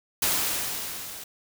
white noise with level ramp, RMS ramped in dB -23 to -40 dBFS, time 0.22-1.24 s, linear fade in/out 5 ms, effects none

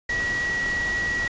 sine tone in noise, 1923 Hz, B6, 47 cents flat, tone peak -23 dBFS, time 0.09-1.28 s, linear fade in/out 5 ms, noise pink, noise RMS -33 dBFS, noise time 0.09-1.28 s, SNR +7 dB, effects resampled to 16000 Hz

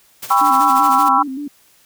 white noise with tremolo, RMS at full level -28 dBFS, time 0.22-1.09 s, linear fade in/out 10 ms, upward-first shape sine, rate 13 Hz, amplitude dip 65%
sine chord, C# half-diminished seventh, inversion second, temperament just, 798.3 / 997.9 / 1108.7 / 1330.5 Hz, G5 / B5 / C#6 / E6, +31 / +18 / 0 / +16 cents, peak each -16 dBFS, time 0.3-1.23 s, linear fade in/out 10 ms
sine tone with vibrato, 277.2 Hz, C#4, in tune, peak -23 dBFS, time 0.41-1.48 s, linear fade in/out 5 ms, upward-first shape square, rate 5.2 Hz, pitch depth 85 cents each way
effects white hiss -53 dBFS RMS until 1.85 s

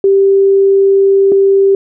sine tone pair in turn, 392 / 392 Hz, G4 / G4, 0 / 0 cents, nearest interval unison, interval 0 cents, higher neither, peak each -5 dBFS, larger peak neither, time 0.04-1.32 / 1.32-1.75 s, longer first, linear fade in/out 2 ms, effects none

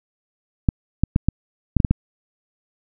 clicks, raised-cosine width 5 ms, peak -3 dBFS, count 8, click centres 0.688 / 1.036 / 1.161 / 1.286 / 1.767 / 1.802 / 1.848 / 1.91 s, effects none

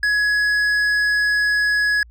triangle tone with hard clipping, 1680 Hz, G#6, 19 cents sharp, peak -17 dBFS, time 0.03-2.03 s, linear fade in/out 2 ms, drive 10 dB, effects added 58 Hz sine -42 dBFS peak until 2.1 s

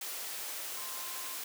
sine tone in noise, 1046.5 Hz, C6, in tune, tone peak -49 dBFS, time 0.76-1.35 s, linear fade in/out 5 ms, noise white, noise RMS -40 dBFS, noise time 0.01-1.44 s, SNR -12 dB, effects high-pass 400 Hz 12 dB/octave

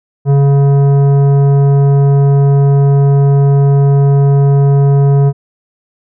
triangle tone with tanh clipping, 140 Hz, C#3, 18 cents sharp, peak -7 dBFS, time 0.25-5.33 s, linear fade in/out 50 ms, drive 16 dB, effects none

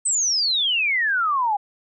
sine exponential sweep, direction down, 8350 to 794 Hz, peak -18 dBFS, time 0.05-1.57 s, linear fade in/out 10 ms, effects none

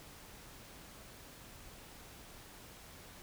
silence, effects pink hiss -54 dBFS RMS until 3.22 s

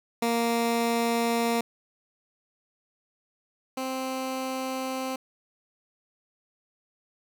15% pulse tone pair in turn, 233.1 / 261.6 Hz, A#3 / C4, 0 / 0 cents, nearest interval major second, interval 200 cents, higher second, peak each -17 / -23 dBFS, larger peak first, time 0.22-1.61 / 3.77-5.16 s, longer neither, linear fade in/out 5 ms, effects none

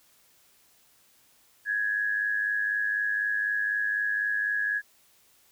sine tone with amplitude modulation, 1674 Hz, G#6, 13 cents sharp, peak -22 dBFS, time 1.65-4.82 s, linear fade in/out 50 ms, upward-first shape sine, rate 104 Hz, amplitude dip 60%, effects white hiss -62 dBFS RMS until 5.51 s

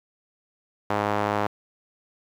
sawtooth tone with band-pass filter, 103.83 Hz, G#2, in tune, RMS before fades -25 dBFS, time 0.9-1.47 s, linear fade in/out 5 ms, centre 890 Hz, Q 1.2, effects 8-bit

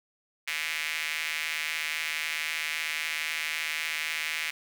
square tone with high-pass filter, 78.1 Hz, D#2, 7 cents sharp, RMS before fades -32 dBFS, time 0.47-4.51 s, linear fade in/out 10 ms, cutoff 2200 Hz, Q 3.3, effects none

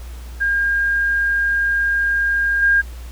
sine tone with level steps, 1613 Hz, G6, 49 cents sharp, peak -15 / -11 dBFS, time 0.4-2.82 s, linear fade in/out 20 ms, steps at 2.62 s, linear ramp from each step 10 ms, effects added 60 Hz sine -30 dBFS peak until 3.11 s + pink hiss -44 dBFS RMS until 3.11 s

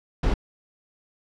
brown noise, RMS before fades -21 dBFS, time 0.23-0.34 s, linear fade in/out 5 ms, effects low-pass 5000 Hz 12 dB/octave

